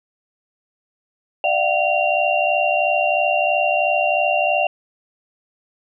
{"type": "tone cluster", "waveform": "sine", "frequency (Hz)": [597, 690, 753, 2764], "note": ["D5", "F5", "F#5", "F7"], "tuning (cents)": [28, -21, 30, -19], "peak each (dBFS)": -21, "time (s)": [1.44, 4.67], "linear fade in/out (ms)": 2, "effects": []}